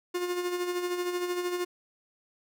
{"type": "tone with tremolo", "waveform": "45% pulse", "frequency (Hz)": 356, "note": "F4", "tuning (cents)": 33, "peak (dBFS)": -27, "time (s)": [0.14, 1.65], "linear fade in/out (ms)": 10, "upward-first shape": "sine", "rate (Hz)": 13, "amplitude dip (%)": 50, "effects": []}